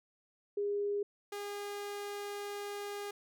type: tone pair in turn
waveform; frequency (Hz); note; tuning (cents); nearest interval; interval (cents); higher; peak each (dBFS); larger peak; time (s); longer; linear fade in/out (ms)
sine / sawtooth; 407.6 / 407.6; G#4 / G#4; -32 / -32; unison; 0; neither; -31 / -35; first; 0.57-1.03 / 1.32-3.11; second; 5
effects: none